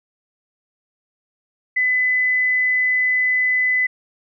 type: tone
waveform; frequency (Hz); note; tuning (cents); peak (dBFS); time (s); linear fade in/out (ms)
sine; 2008; B6; +28; -15; 1.76-3.87; 10
effects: none